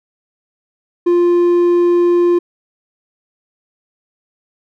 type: tone with hard clipping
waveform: sine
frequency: 349.2 Hz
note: F4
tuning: in tune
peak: -10 dBFS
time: 1.06-2.39 s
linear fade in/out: 10 ms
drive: 3 dB
effects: none